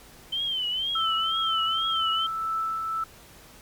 sine tone with vibrato, 3094 Hz, G7, 23 cents flat, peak -25 dBFS, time 0.32-2.27 s, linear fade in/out 10 ms, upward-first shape triangle, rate 2.1 Hz, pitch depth 120 cents each way
sine tone with tremolo, 1318.5 Hz, E6, in tune, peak -24 dBFS, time 0.95-3.04 s, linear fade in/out 5 ms, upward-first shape triangle, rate 2 Hz, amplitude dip 35%
effects pink hiss -50 dBFS RMS until 3.61 s + MP3 96 kbps

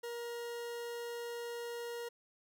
40% pulse tone, 472.9 Hz, A#4, 25 cents sharp, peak -39 dBFS, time 0.03-2.09 s, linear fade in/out 10 ms, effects none

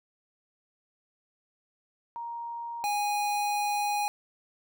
sine / square tone pair in turn, 937 / 825.2 Hz, A#5 / G#5, +9 / -11 cents, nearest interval major second, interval 220 cents, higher first, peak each -34 / -27 dBFS, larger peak second, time 2.16-2.84 / 2.84-4.08 s, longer second, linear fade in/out 0 ms, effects none

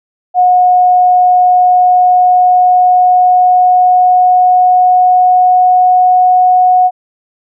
sine tone with pitch glide, 726 to 732.3 Hz, F#5 to F#5, -33 to -18 cents, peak -4 dBFS, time 0.34-6.91 s, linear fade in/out 50 ms, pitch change +15 cents, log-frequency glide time 1.43-6.45 s, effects none

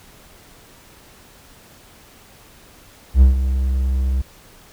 triangle tone with ADSR envelope, 65.41 Hz, C2, in tune, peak -3 dBFS, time 3.14-4.22 s, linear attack 73 ms, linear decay 130 ms, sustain -11 dB, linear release 11 ms, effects pink hiss -47 dBFS RMS until 4.72 s

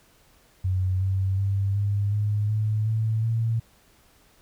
sine tone with pitch steps, 93 / 95.73 / 98.53 / 101.42 / 104.39 / 107.45 / 110.6 / 113.84 Hz, F#2 / G2 / G2 / G#2 / G#2 / A2 / A2 / A#2, +9 / -41 / +9 / -41 / +9 / -41 / +9 / -41 cents, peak -21 dBFS, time 0.64-3.6 s, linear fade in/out 10 ms, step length 370 ms, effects pink hiss -59 dBFS RMS until 4.41 s

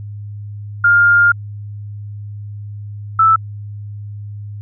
sine tone pair in turn, 1407 / 1318.1 Hz, F6 / E6, +12 / -1 cents, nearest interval minor second, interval 113 cents, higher first, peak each -7 dBFS, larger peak neither, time 0.84-1.32 / 3.19-3.36 s, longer first, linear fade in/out 5 ms, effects added 103 Hz sine -26 dBFS peak until 4.61 s

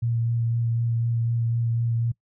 sine tone with vibrato, 116.54 Hz, A#2, in tune, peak -21 dBFS, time 0.02-2.12 s, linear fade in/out 10 ms, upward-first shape sine, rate 4 Hz, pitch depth 14 cents each way, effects noise-tail reverb RT60 0.1 s tail -22 dB re dry

